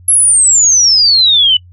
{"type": "exponential sweep", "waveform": "sine", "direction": "down", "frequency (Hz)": [11240, 2947], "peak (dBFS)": -5, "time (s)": [0.08, 1.57], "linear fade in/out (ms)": 5, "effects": ["noise-tail reverb RT60 0.1 s tail -24 dB re dry", "added 89 Hz sine -36 dBFS peak until 1.72 s"]}